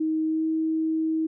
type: tone with pitch glide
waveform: sine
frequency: 315.4 to 318.9 Hz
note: D#4 to D#4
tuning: +24 to +43 cents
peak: -22 dBFS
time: 0-1.27 s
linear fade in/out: 10 ms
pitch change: +19 cents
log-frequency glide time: 0.25-0.45 s
effects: none